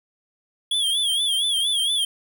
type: tone with vibrato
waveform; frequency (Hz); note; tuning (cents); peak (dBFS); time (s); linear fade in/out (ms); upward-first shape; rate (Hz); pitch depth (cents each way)
square; 3322; G#7; 0; -20; 0.71-2.05; 5; sine; 4.3; 98
effects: none